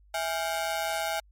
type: ring-modulated tone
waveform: sawtooth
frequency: 739 Hz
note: F#5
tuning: 2 cents flat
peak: -21 dBFS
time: 0.14-1.2 s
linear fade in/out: 5 ms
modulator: 82.5 Hz
effects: added 50 Hz sine -55 dBFS peak until 1.31 s + MP3 64 kbps